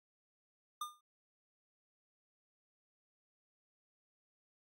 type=tone with exponential decay; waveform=square; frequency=1207 Hz; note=D6; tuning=47 cents sharp; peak=-36 dBFS; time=0.81-1.01 s; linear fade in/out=5 ms; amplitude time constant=42 ms; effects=AAC 64 kbps